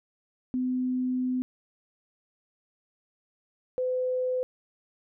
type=tone pair in turn; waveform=sine; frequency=253.8 / 507.6 Hz; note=B3 / B4; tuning=+47 / +47 cents; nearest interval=octave; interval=1200 cents; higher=second; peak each=-25 dBFS; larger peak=neither; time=0.54-1.42 / 3.78-4.43 s; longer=first; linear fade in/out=0 ms; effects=none